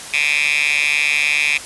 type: tone with high-pass filter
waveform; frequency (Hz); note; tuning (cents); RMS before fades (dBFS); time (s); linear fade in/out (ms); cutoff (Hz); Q
10% pulse; 146.83; D3; 0; -17; 0.13-1.58; 10; 2500; 8.8
effects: white hiss -32 dBFS RMS until 1.65 s + resampled to 24000 Hz